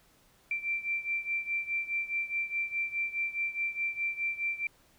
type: beating tone pair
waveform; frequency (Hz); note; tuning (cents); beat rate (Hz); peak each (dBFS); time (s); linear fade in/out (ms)
sine; 2349 / 2353.8; D7 / D7; 0 / +3; 4.8; -32 / -35; 0.51-4.67; 2
effects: pink hiss -64 dBFS RMS until 4.98 s